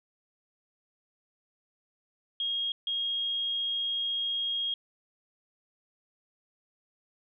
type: tone bursts at uneven times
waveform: sine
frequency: 3262 Hz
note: G#7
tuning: 32 cents flat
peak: -28 dBFS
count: 2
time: 2.4-2.72 / 2.87-4.74 s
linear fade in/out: 2 ms
effects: none